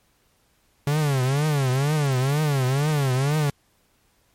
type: tone with vibrato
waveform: 45% pulse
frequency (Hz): 140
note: C#3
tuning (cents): +18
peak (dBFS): -19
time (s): 0.87-3.5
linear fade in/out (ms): 2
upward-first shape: triangle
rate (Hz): 2.1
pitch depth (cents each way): 200
effects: pink hiss -64 dBFS RMS until 4.34 s + MP3 64 kbps